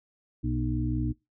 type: harmonic tone with a mistuned harmonic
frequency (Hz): 61.4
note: B1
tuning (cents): -9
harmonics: 1 / 2 / 4 / 5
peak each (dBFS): -31 / -30 / -34 / -32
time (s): 0.43-1.13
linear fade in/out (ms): 20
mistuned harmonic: 4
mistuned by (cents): -26
effects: noise-tail reverb RT60 0.2 s tail -21 dB re dry